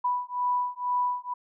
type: beating tone pair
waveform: sine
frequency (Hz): 986 / 988.1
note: B5 / B5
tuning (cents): -3 / +1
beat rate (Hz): 2.1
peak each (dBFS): -28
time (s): 0.04-1.34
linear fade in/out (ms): 10
effects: none